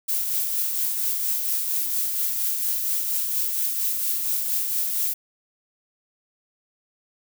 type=noise with tremolo; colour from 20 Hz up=violet; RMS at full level=-23 dBFS; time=0.08-5.14 s; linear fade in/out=10 ms; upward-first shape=triangle; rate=4.3 Hz; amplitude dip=40%; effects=none